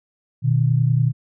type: tone pair together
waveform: sine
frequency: 121.76 / 152.3 Hz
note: B2 / D#3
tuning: -24 / -37 cents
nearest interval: major third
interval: 387 cents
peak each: -16 / -19 dBFS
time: 0.42-1.13 s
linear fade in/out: 50 ms
effects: none